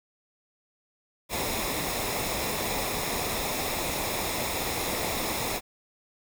pink noise with comb filter, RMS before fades -30 dBFS, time 1.29-5.61 s, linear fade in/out 50 ms, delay 0.66 ms, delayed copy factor -0.55, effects none

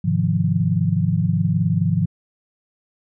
sine chord, F minor seventh, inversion first, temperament equal, 103.83 / 130.81 / 155.56 / 174.61 Hz, Ab2 / C3 / Eb3 / F3, 0 / 0 / 0 / 0 cents, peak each -22 / -25 / -21 / -20 dBFS, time 0.04-2.06 s, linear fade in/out 10 ms, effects none

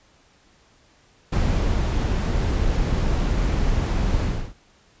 brown noise with ADSR envelope, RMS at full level -19 dBFS, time 1.32-4.54 s, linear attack 10 ms, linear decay 330 ms, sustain -2 dB, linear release 320 ms, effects pink hiss -57 dBFS RMS until 5 s + resampled to 16000 Hz

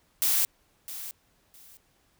blue noise with echo, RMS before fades -24 dBFS, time 0.22-0.45 s, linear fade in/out 0 ms, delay 660 ms, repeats 2, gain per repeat -14 dB, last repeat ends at 1.77 s, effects pink hiss -67 dBFS RMS until 2.19 s

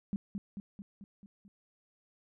sine tone with echo, 200 Hz, G3, 35 cents sharp, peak -30 dBFS, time 0.13-0.16 s, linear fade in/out 0 ms, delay 220 ms, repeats 6, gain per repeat -4 dB, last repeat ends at 1.48 s, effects none

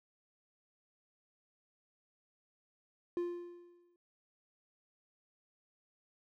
triangle tone with exponential decay, 349.2 Hz, F4, in tune, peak -29 dBFS, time 3.17-3.96 s, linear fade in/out 1 ms, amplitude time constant 170 ms, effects none

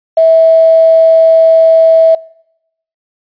sine tone with quantisation, 651 Hz, E5, 22 cents flat, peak -3 dBFS, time 0.17-2.15 s, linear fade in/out 5 ms, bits 5, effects noise-tail reverb RT60 0.8 s tail -24 dB re dry + resampled to 11025 Hz

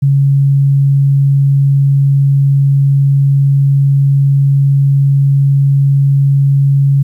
sine tone, 138.8 Hz, C#3, 3 cents sharp, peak -6 dBFS, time 0.02-7.03 s, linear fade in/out 10 ms, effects 8-bit

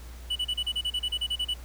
triangle tone bursts, 2960 Hz, F#7, in tune, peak -24 dBFS, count 14, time 0.3-1.541 s, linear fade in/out 10 ms, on 58 ms, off 33 ms, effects added 60 Hz sine -40 dBFS peak until 1.64 s + pink hiss -51 dBFS RMS until 1.64 s

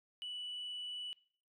sine tone with frequency modulation, 2960 Hz, F#7, in tune, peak -39 dBFS, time 0.22-1.13 s, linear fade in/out 0 ms, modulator 22.7 Hz, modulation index 0.72, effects noise-tail reverb RT60 0.5 s tail -23 dB re dry + tanh soft clip ceiling -38 dBFS

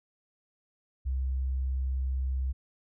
sine tone, 65.41 Hz, C2, in tune, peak -27 dBFS, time 1.05-2.53 s, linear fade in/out 20 ms, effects none

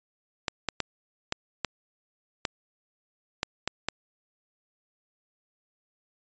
clicks, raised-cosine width 0.2 ms, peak -9 dBFS, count 9, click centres 0.482 / 0.687 / 0.803 / 1.324 / 1.647 / 2.452 / 3.431 / 3.676 / 3.886 s, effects resampled to 16000 Hz

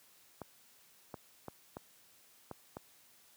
clicks, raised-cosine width 1 ms, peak -28 dBFS, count 6, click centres 0.417 / 1.142 / 1.483 / 1.769 / 2.513 / 2.769 s, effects white hiss -64 dBFS RMS until 3.36 s + high-pass 80 Hz 12 dB/octave

